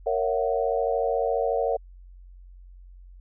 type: chord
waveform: sine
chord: F# dominant seventh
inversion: first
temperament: just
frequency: 462.5 / 555 / 666 / 740 Hz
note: A#4 / C#5 / E5 / F#5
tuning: -14 / +2 / +18 / 0 cents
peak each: -26 / -27 / -29 / -29 dBFS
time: 0.06-1.77 s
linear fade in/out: 10 ms
effects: added 45 Hz sine -44 dBFS peak until 3.2 s